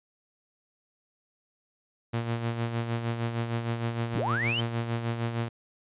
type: tone with tremolo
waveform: sawtooth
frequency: 116.54 Hz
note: A#2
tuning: in tune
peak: -22 dBFS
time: 2.13-5.49 s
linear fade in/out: 10 ms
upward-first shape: sine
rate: 6.5 Hz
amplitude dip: 55%
type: linear sweep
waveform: sine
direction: up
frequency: 48.79 to 3164 Hz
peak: -27 dBFS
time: 4.14-4.61 s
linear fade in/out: 10 ms
effects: resampled to 8000 Hz